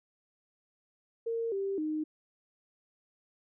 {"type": "tone with pitch steps", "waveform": "sine", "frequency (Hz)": [459.4, 392.3, 308.6], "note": ["A#4", "G4", "D#4"], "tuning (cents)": [-25, 1, -14], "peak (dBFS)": -30, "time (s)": [1.26, 2.04], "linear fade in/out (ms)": 10, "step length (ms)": 260, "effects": []}